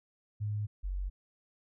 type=tone pair in turn; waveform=sine; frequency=104.8 / 46.78 Hz; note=G#2 / F#1; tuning=+16 / +20 cents; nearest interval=octave + major second; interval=1396 cents; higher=first; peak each=-31 / -32 dBFS; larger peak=first; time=0.4-0.67 / 0.83-1.1 s; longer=neither; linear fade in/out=20 ms; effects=none